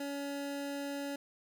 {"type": "tone", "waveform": "25% pulse", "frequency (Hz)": 282.1, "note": "C#4", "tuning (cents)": 30, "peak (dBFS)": -33, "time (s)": [0, 1.16], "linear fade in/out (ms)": 5, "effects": []}